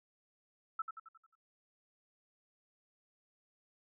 sine tone with echo, 1318.5 Hz, E6, in tune, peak -33 dBFS, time 0.79-0.82 s, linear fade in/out 5 ms, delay 89 ms, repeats 6, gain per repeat -6 dB, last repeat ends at 1.354 s, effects none

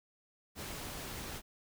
pink noise, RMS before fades -43 dBFS, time 0.55-1.42 s, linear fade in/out 50 ms, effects none

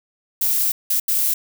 violet noise bursts at uneven times, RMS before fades -19 dBFS, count 3, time 0.41-0.72 / 0.9-1 / 1.08-1.34 s, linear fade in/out 5 ms, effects none

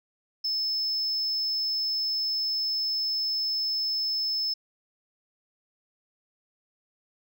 sine tone, 5240 Hz, E8, 11 cents flat, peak -23 dBFS, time 0.44-4.54 s, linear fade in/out 10 ms, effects tanh soft clip ceiling -24 dBFS

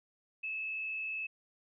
sine tone with frequency modulation, 2600 Hz, E7, 24 cents flat, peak -35 dBFS, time 0.43-1.27 s, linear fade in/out 10 ms, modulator 62.1 Hz, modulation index 0.65, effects none

